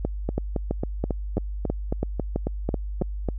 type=two click trains; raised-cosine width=2 ms; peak=-11 / -12 dBFS; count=10 / 12; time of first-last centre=0.05-3.02 / 0.29-3.287 s; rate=3.03 / 3.67 Hz; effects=added 50 Hz sine -28 dBFS peak until 3.38 s